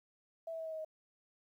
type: tone with pitch steps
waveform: sine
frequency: 658 / 651.9 / 645.9 / 640 / 634.1 / 628.3 Hz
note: E5 / E5 / E5 / D#5 / D#5 / D#5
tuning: -3 / -19 / -35 / +49 / +33 / +17 cents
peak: -39 dBFS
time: 0.47-0.848 s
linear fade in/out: 5 ms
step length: 63 ms
effects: 12-bit